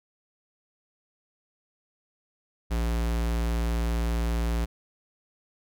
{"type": "tone", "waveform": "square", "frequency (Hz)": 57.5, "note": "A#1", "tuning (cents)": -23, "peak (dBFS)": -25, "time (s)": [2.7, 4.66], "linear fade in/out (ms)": 20, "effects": []}